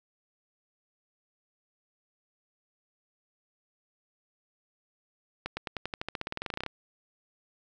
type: accelerating click train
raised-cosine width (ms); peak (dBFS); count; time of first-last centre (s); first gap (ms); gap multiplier
0.3; -17; 21; 5.46-6.663; 110; 0.93
effects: none